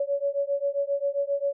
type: beating tone pair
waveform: sine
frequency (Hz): 559 / 566.5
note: C#5 / C#5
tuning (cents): +14 / +37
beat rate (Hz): 7.5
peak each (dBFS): -27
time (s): 0-1.53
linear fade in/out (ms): 5
effects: none